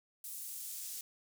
pink noise with high-pass filter sweep, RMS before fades -44 dBFS, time 0.24-1.01 s, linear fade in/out 2 ms, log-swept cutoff 9700 to 6400 Hz, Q 0.84, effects none

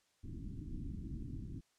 pink low-pass noise, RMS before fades -44 dBFS, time 0.23-1.61 s, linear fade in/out 20 ms, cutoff 310 Hz, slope 48 dB/octave, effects white hiss -75 dBFS RMS until 1.78 s + low-pass 8000 Hz 12 dB/octave

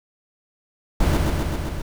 brown noise with echo, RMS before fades -17 dBFS, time 1-1.17 s, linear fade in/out 5 ms, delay 130 ms, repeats 5, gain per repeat -2 dB, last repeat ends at 1.82 s, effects none

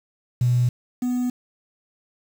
triangle tone pair in turn, 122.6 / 247.8 Hz, B2 / B3, -12 / +6 cents, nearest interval octave, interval 1218 cents, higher second, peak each -12 / -18 dBFS, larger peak first, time 0.41-0.69 / 1.02-1.3 s, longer neither, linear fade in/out 5 ms, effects tanh soft clip ceiling -14 dBFS + 7-bit

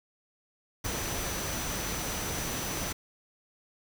sine tone in noise, 5970 Hz, F#8, 15 cents sharp, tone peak -40 dBFS, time 0.84-2.93 s, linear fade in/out 10 ms, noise pink, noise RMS -34 dBFS, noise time 0.84-2.93 s, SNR -9 dB, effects none

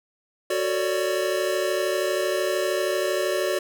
square chord, D major seventh, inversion first, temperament equal with one note detuned, 370 / 449 / 554.4 / 587.3 Hz, F#4 / A4 / C#5 / D5, 0 / +35 / 0 / 0 cents, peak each -27 / -32 / -31 / -27 dBFS, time 0.5-3.59 s, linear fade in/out 5 ms, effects none

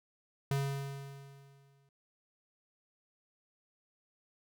square tone with exponential decay, 138.59 Hz, C#3, in tune, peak -29 dBFS, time 0.51-1.89 s, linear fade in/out 2 ms, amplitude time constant 300 ms, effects none

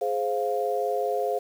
sine chord, F minor, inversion first, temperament just, 419.1 / 523.8 / 698.5 Hz, Ab4 / C5 / F5, +16 / +2 / 0 cents, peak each -28 dBFS, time 0.01-1.39 s, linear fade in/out 10 ms, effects 8-bit

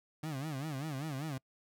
30% pulse tone with vibrato, 145 Hz, D3, 22 cents flat, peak -34 dBFS, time 0.23-1.38 s, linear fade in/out 5 ms, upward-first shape sine, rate 5.1 Hz, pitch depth 180 cents each way, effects noise-tail reverb RT60 0.1 s tail -26 dB re dry

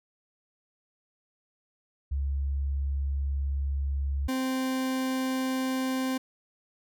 sine / 40% pulse tone pair in turn, 69.3 / 260.8 Hz, C#2 / C4, 0 / -5 cents, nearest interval octave + major seventh, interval 2295 cents, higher second, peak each -26 dBFS, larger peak neither, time 2.11-4.28 / 4.28-6.18 s, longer first, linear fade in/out 10 ms, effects none

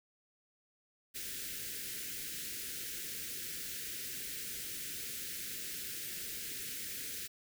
white band-stop noise, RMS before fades -42 dBFS, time 1.14-7.28 s, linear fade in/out 20 ms, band 490 to 1500 Hz, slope 48 dB/octave, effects none

